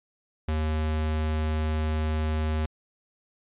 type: tone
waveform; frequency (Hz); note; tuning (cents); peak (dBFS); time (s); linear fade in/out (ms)
square; 77.78; D#2; 0; -25; 0.48-2.66; 5
effects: resampled to 8000 Hz